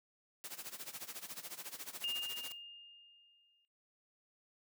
white noise with tremolo, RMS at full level -44 dBFS, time 0.44-2.52 s, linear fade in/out 0 ms, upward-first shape sine, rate 14 Hz, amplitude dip 85%
sine tone with exponential decay, 2824 Hz, F7, 19 cents sharp, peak -34 dBFS, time 2.04-3.65 s, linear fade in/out 0 ms, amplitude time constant 350 ms
effects noise-tail reverb RT60 0.3 s tail -19 dB re dry + high-pass 150 Hz 12 dB/octave

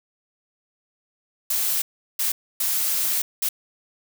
blue noise bursts at uneven times, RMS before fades -23 dBFS, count 4, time 1.5-1.82 / 2.19-2.32 / 2.6-3.22 / 3.42-3.49 s, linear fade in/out 5 ms, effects none

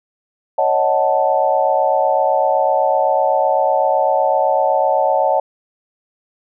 sine chord, D# half-diminished seventh, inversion third, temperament equal, 554.4 / 622.3 / 740 / 880 Hz, C#5 / D#5 / F#5 / A5, 0 / 0 / 0 / 0 cents, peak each -18 dBFS, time 0.58-5.4 s, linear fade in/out 5 ms, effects none

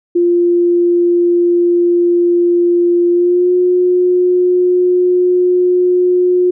sine tone with pitch glide, 348.1 to 360.4 Hz, F4 to F#4, -6 to -45 cents, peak -8 dBFS, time 0.15-6.51 s, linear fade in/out 10 ms, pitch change +61 cents, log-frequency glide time 3.1-3.53 s, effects none

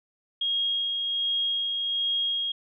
sine tone with tremolo, 3267 Hz, G#7, 29 cents flat, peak -23 dBFS, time 0.41-2.52 s, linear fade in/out 5 ms, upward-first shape sine, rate 1.3 Hz, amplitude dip 30%, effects none

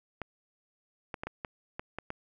clicks, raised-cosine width 0.5 ms, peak -21 dBFS, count 8, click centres 0.217 / 1.142 / 1.235 / 1.27 / 1.448 / 1.795 / 1.986 / 2.104 s, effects none

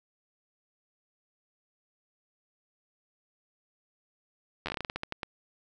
slowing click train, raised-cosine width 0.3 ms, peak -17 dBFS, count 14, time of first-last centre 4.66-5.232 s, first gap 11 ms, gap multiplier 1.21, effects none

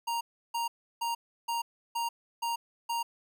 square tone bursts, 934 Hz, A#5, 3 cents sharp, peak -30 dBFS, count 7, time 0.07-3.03 s, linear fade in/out 10 ms, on 140 ms, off 330 ms, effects none

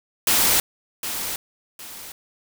white noise with echo, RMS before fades -18 dBFS, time 0.27-0.6 s, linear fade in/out 2 ms, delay 760 ms, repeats 2, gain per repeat -10 dB, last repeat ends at 2.12 s, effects none

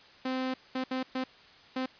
sawtooth tone bursts at uneven times, 259 Hz, C4, 17 cents flat, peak -26 dBFS, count 5, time 0.25-0.54 / 0.75-0.84 / 0.91-1.03 / 1.15-1.24 / 1.76-1.86 s, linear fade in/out 5 ms, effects white hiss -55 dBFS RMS until 1.99 s + resampled to 11025 Hz

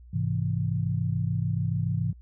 sine chord, Ab augmented, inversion none, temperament equal, 103.83 / 130.81 / 164.81 Hz, Ab2 / C3 / E3, 0 / 0 / 0 cents, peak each -28 / -29 / -29 dBFS, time 0.13-2.13 s, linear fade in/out 10 ms, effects added 60 Hz sine -46 dBFS peak until 2.21 s

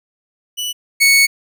sawtooth tone pair in turn, 2960 / 2216 Hz, F#7 / C#7, 0 / -1 cents, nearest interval perfect fourth, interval 501 cents, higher first, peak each -17 / -5 dBFS, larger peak second, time 0.57-0.73 / 1-1.27 s, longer second, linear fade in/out 20 ms, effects none

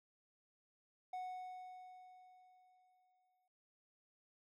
triangle tone with exponential decay, 737 Hz, F#5, 7 cents flat, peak -39 dBFS, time 1.13-3.48 s, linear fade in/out 5 ms, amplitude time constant 510 ms, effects none

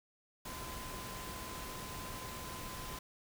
sine tone in noise, 1025 Hz, C6, 36 cents flat, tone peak -49 dBFS, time 0.45-2.99 s, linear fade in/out 5 ms, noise pink, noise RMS -45 dBFS, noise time 0.45-2.99 s, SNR -7 dB, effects none

